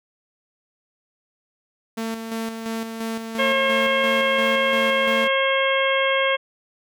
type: tone with tremolo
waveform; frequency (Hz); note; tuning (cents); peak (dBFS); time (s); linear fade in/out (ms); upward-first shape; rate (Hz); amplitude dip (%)
sawtooth; 225.4; A3; +42; -21; 1.97-5.28; 10; square; 2.9; 45
type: harmonic tone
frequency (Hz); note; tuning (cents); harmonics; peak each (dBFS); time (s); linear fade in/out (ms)
539; C#5; -49; 1 / 2 / 3 / 4 / 5 / 6; -21 / -25 / -26 / -24 / -30 / -27; 3.38-6.37; 20
effects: none